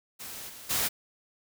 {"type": "noise with level steps", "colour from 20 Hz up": "white", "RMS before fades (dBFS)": [-41, -46, -28], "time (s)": [0.19, 0.89], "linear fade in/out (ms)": 20, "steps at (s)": [0.48, 0.69], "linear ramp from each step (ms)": 20, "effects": []}